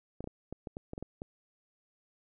clicks, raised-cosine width 2 ms, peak -26 dBFS, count 10, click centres 0.206 / 0.242 / 0.274 / 0.526 / 0.672 / 0.769 / 0.934 / 0.979 / 1.026 / 1.219 s, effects none

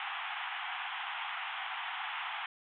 pink band-pass noise, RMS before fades -39 dBFS, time 0-2.46 s, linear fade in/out 2 ms, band 740 to 3400 Hz, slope 96 dB/octave, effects none

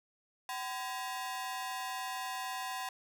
sawtooth ring-modulated tone, 889 Hz, A5, 18 cents sharp, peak -30 dBFS, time 0.49-2.89 s, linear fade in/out 2 ms, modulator 128 Hz, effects none

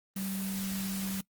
sine tone in noise, 192.9 Hz, G3, 28 cents flat, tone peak -33 dBFS, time 0.16-1.21 s, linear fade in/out 5 ms, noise white, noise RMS -40 dBFS, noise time 0.16-1.21 s, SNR +4 dB, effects noise-tail reverb RT60 0.1 s tail -21 dB re dry + Opus 24 kbps

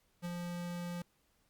square tone with ADSR envelope, 174.61 Hz, F3, in tune, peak -37 dBFS, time 0.22-1.02 s, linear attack 31 ms, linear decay 26 ms, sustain -2 dB, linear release 3 ms, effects pink hiss -74 dBFS RMS until 1.49 s + Opus 48 kbps

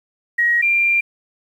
sine tone pair in turn, 1894 / 2381 Hz, A#6 / D7, +27 / +23 cents, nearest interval major third, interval 396 cents, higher second, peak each -13 dBFS, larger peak neither, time 0.38-0.62 / 0.62-1.01 s, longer second, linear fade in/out 10 ms, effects 8-bit

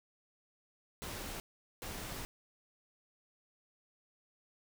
pink noise bursts at uneven times, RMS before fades -43 dBFS, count 2, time 1.02-1.4 / 1.82-2.25 s, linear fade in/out 0 ms, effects none

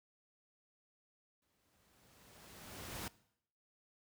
pink noise with exponential growth, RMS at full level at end -42 dBFS, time 1.42-3.08 s, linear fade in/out 2 ms, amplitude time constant 360 ms, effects noise-tail reverb RT60 0.7 s tail -20 dB re dry + high-pass 60 Hz 12 dB/octave

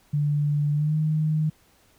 sine tone with pitch glide, 146.83 to 154.93 Hz, D3 to D#3, 0 to -7 cents, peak -20 dBFS, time 0.13-1.5 s, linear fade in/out 10 ms, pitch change +93 cents, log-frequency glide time 0.73-0.96 s, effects pink hiss -60 dBFS RMS until 1.98 s

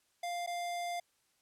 square tone with dropouts, 698.5 Hz, F5, in tune, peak -36 dBFS, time 0.23-1 s, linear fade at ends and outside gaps 5 ms, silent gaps 0.464-0.473 s, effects white hiss -74 dBFS RMS until 1.41 s + low-pass 11000 Hz 12 dB/octave

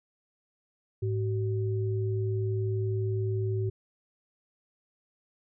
sine tone pair together, 106.5 / 379.5 Hz, G#2 / F#4, +44 / +44 cents, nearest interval octave + minor seventh, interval 2200 cents, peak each -27 / -33 dBFS, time 1.02-3.7 s, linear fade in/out 10 ms, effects none

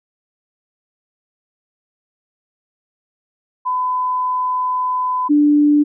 sine tone pair in turn, 1007 / 294.4 Hz, B5 / D4, +33 / +4 cents, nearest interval octave + major sixth, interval 2129 cents, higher first, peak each -16 / -9 dBFS, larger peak second, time 3.65-5.29 / 5.29-5.84 s, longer first, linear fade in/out 20 ms, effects none

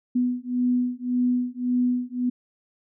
sine beating tone pair, 246.8 / 248.6 Hz, B3 / B3, -1 / +12 cents, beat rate 1.8 Hz, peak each -24 dBFS, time 0.15-2.3 s, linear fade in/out 10 ms, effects none

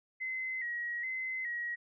sine tone with vibrato, 1975.5 Hz, B6, in tune, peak -34 dBFS, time 0.2-1.76 s, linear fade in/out 20 ms, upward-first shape square, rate 1.2 Hz, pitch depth 65 cents each way, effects none

